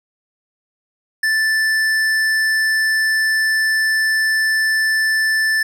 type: tone with tanh clipping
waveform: sine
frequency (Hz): 1760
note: A6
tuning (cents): 0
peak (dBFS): -16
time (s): 1.23-5.63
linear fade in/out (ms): 5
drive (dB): 14
effects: none